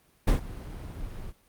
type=noise with ADSR envelope; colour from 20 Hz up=brown; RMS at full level=-18 dBFS; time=0.27-1.33 s; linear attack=10 ms; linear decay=120 ms; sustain=-20 dB; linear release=35 ms; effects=pink hiss -64 dBFS RMS until 1.48 s + Opus 32 kbps